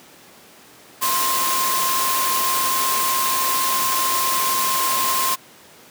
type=tone in noise; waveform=sine; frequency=1054 Hz; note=C6; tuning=12 cents sharp; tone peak=-21 dBFS; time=1.01-5.36 s; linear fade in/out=20 ms; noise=white; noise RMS=-22 dBFS; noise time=1.01-5.36 s; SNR=-2 dB; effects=pink hiss -46 dBFS RMS until 5.9 s + high-pass 200 Hz 12 dB/octave